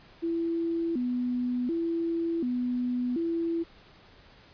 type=tone with vibrato; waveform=sine; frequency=287.4 Hz; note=D4; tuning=37 cents flat; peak=-26 dBFS; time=0.22-3.64 s; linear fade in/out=20 ms; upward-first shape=square; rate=0.68 Hz; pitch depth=260 cents each way; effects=pink hiss -55 dBFS RMS until 4.53 s + resampled to 11025 Hz